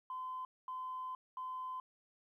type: tone bursts at uneven times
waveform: sine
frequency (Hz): 1025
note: C6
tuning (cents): -36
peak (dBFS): -39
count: 3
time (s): 0.1-0.45 / 0.68-1.15 / 1.37-1.8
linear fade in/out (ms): 2
effects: tanh soft clip ceiling -35 dBFS + 13-bit

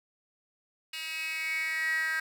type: tone with high-pass filter sweep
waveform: 10% pulse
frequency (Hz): 319.1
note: D#4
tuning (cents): +44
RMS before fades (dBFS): -32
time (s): 0.93-2.2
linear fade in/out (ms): 5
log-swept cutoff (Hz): 2900 to 1700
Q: 9.2
effects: none

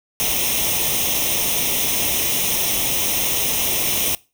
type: noise with comb filter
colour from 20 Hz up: white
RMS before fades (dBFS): -20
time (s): 0.2-4.15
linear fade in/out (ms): 0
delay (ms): 0.33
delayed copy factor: +0.75
effects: noise-tail reverb RT60 0.3 s tail -22 dB re dry

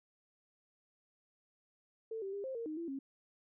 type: tone with pitch steps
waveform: sine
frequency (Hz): 446.5 / 389.2 / 401.5 / 527 / 462.1 / 309.7 / 336.5 / 271.7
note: A4 / G4 / G4 / C5 / A#4 / D#4 / E4 / C#4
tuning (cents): +25 / -12 / +41 / +12 / -15 / -8 / +36 / -35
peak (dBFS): -38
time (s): 2.11-2.99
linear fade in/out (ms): 5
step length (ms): 110
effects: none

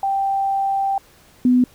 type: tone pair in turn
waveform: sine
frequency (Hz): 784 / 249.7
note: G5 / B3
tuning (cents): 0 / +19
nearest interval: octave + minor sixth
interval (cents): 1981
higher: first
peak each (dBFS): -17 / -11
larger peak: second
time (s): 0.03-0.98 / 1.45-1.64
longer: first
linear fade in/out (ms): 2
effects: pink hiss -51 dBFS RMS until 1.74 s

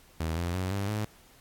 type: tone with pitch steps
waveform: sawtooth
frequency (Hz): 80.7 / 86.49 / 92.7 / 99.35 / 106.48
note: E2 / F2 / F#2 / G2 / G#2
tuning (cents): -36 / -16 / +4 / +24 / +44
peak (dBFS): -25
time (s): 0.2-1.05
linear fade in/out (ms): 5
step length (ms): 170
effects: pink hiss -58 dBFS RMS until 1.4 s + AAC 64 kbps

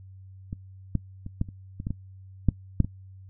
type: clicks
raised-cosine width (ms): 5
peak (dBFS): -21 / -12 / -24 / -13 / -29 / -22 / -17 / -17 / -7 / -7 / -18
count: 11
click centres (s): 0.529 / 0.953 / 1.264 / 1.414 / 1.488 / 1.801 / 1.869 / 1.906 / 2.487 / 2.803 / 2.846
effects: noise-tail reverb RT60 0.1 s tail -20 dB re dry + added 95 Hz sine -44 dBFS peak until 3.29 s

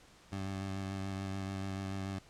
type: tone with vibrato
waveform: 20% pulse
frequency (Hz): 96.7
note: G2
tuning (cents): -23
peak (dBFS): -32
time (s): 0.32-2.19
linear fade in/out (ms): 5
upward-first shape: sine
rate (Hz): 6.9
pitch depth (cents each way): 22
effects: pink hiss -60 dBFS RMS until 2.29 s + low-pass 8000 Hz 12 dB/octave

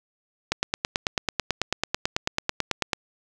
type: click train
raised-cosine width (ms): 0.2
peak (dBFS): -5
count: 23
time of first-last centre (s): 0.52-2.932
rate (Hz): 9.12
effects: none

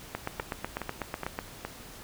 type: two click trains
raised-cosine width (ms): 0.5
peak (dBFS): -18 / -16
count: 4 / 11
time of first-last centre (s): 0.4-1.65 / 0.15-1.389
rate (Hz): 2.4 / 8.07
effects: pink hiss -47 dBFS RMS until 2.03 s

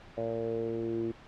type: tone with low-pass filter sweep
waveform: 10% pulse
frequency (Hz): 114.5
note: A#2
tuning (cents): -31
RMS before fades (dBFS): -33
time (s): 0.17-1.12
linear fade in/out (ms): 10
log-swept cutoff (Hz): 590 to 320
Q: 4.8
effects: pink hiss -52 dBFS RMS until 1.27 s + low-pass 3000 Hz 12 dB/octave

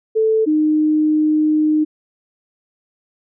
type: tone pair in turn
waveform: sine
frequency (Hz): 440 / 307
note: A4 / D#4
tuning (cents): 0 / -23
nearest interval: tritone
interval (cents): 623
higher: first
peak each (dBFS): -12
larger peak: neither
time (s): 0.15-0.46 / 0.46-1.85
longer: second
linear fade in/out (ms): 20
effects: none

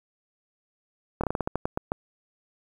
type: slowing click train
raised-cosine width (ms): 1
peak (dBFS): -12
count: 11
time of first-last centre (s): 1.21-1.919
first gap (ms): 26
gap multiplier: 1.21
effects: 8-bit

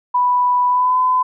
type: tone with pitch glide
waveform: sine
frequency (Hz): 987.8 to 1012.6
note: B5 to B5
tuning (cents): 0 to +43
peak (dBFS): -12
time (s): 0.14-1.23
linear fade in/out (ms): 10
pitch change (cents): +43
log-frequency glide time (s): 0.68-0.98
effects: none

